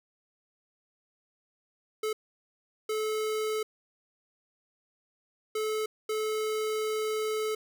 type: tone bursts at uneven times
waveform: square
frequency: 432.8 Hz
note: A4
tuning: 29 cents flat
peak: -29 dBFS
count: 4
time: 2.03-2.13 / 2.89-3.63 / 5.55-5.86 / 6.09-7.55 s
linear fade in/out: 5 ms
effects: none